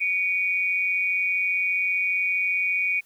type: tone pair together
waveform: sine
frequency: 2266 / 2451 Hz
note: C#7 / D#7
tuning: +37 / -27 cents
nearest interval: minor second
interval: 136 cents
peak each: -24 dBFS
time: 0-3.01 s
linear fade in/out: 20 ms
effects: white hiss -61 dBFS RMS until 3.05 s